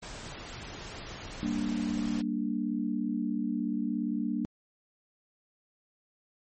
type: noise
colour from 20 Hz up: pink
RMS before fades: -42 dBFS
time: 0.02-2.22 s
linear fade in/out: 10 ms
type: chord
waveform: sine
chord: G minor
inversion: none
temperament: equal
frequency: 196 / 233.1 / 293.7 Hz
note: G3 / Bb3 / D4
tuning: 0 / 0 / 0 cents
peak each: -34 / -31 / -33 dBFS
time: 1.43-4.45 s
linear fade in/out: 0 ms
effects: MP3 32 kbps